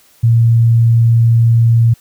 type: tone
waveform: sine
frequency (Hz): 115.8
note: A#2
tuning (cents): -11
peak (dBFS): -6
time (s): 0.23-1.94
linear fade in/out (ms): 10
effects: white hiss -49 dBFS RMS until 2 s